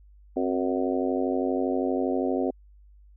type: harmonic tone with a mistuned harmonic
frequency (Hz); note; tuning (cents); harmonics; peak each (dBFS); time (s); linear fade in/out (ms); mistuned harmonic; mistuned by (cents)
92.5; F#2; 0; 3 / 4 / 5 / 6 / 7 / 8; -27 / -29 / -31 / -33 / -34 / -35; 0.36-2.51; 10; 3; -82
effects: added 50 Hz sine -50 dBFS peak until 3.16 s